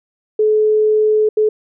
sine tone bursts at uneven times, 429.2 Hz, A4, 43 cents flat, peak -10 dBFS, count 2, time 0.39-1.29 / 1.37-1.49 s, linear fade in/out 5 ms, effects none

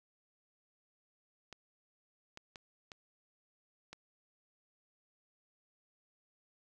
clicks, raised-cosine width 0.2 ms, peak -30 dBFS, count 5, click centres 1.527 / 2.374 / 2.558 / 2.918 / 3.93 s, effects none

